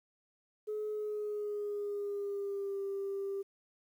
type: tone with pitch glide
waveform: sine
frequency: 425.3 to 394.5 Hz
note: G#4 to G4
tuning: +41 to +11 cents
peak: -33 dBFS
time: 0.67-3.43 s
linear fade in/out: 20 ms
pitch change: -130 cents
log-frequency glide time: 0.9-2.8 s
effects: tanh soft clip ceiling -31 dBFS + 11-bit